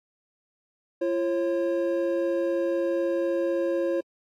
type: tone pair together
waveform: triangle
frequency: 342 / 542 Hz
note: F4 / C#5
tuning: -36 / -39 cents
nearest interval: minor sixth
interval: 797 cents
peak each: -24 dBFS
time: 1.01-4.01 s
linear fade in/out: 10 ms
effects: AAC 48 kbps